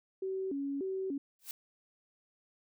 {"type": "tone with vibrato", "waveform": "sine", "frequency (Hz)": 326.1, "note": "E4", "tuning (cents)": -19, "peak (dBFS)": -33, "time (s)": [0.22, 1.18], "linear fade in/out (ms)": 5, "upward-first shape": "square", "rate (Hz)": 1.7, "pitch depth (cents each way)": 270}
{"type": "noise with exponential growth", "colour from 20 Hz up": "blue", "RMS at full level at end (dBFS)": -37, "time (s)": [1.39, 1.51], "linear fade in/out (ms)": 1, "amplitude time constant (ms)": 25}
{"effects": []}